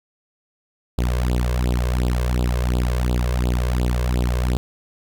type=tone with flanger; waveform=sawtooth; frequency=61.2 Hz; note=B1; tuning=15 cents flat; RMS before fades=-20 dBFS; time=0.98-4.57 s; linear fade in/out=0 ms; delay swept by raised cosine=0.24 to 1.94 ms; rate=2.8 Hz; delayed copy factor=+0.95; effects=none